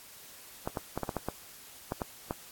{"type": "clicks", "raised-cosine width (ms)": 1, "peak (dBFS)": -17, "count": 10, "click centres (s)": [0.675, 0.772, 0.976, 1.033, 1.092, 1.167, 1.286, 1.921, 2.018, 2.309], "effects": ["white hiss -51 dBFS RMS until 2.51 s", "AAC 64 kbps"]}